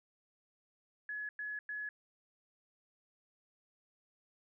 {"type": "tone bursts", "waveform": "sine", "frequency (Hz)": 1695, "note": "G#6", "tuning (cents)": 35, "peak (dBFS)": -38, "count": 3, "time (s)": [1.09, 1.89], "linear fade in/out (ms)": 2, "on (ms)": 200, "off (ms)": 100, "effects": []}